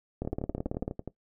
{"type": "two click trains", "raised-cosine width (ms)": 2, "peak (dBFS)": [-22, -18], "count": [11, 13], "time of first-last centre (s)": [[0.25, 1.076], [0.22, 0.879]], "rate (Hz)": [12.1, 18.2], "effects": ["noise-tail reverb RT60 0.1 s tail -18 dB re dry"]}